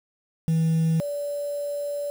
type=tone pair in turn; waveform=sine; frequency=162.1 / 577.7 Hz; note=E3 / D5; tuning=-29 / -29 cents; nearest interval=octave + minor seventh; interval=2200 cents; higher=second; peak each=-16 / -26 dBFS; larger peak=first; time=0.48-1 / 1-2.1 s; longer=second; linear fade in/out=0 ms; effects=tanh soft clip ceiling -18 dBFS + 7-bit